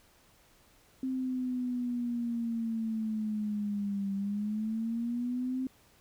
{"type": "linear two-way sweep", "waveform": "sine", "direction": "down then up", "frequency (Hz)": [262.1, 196, 262.1], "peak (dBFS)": -30, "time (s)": [1.03, 5.67], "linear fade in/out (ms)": 2, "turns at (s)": 4.14, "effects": ["pink hiss -63 dBFS RMS until 6 s"]}